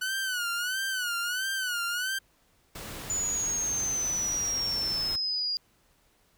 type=tone with vibrato; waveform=sawtooth; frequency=1480 Hz; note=F#6; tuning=in tune; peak=-25 dBFS; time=0.01-2.19 s; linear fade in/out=10 ms; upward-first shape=sine; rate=1.5 Hz; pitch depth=110 cents each way
type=noise; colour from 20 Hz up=pink; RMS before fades=-40 dBFS; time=2.75-5.16 s; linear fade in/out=5 ms
type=exponential sweep; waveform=sine; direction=down; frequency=6990 to 4814 Hz; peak=-27 dBFS; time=3.1-5.57 s; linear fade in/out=0 ms
effects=pink hiss -66 dBFS RMS until 6.37 s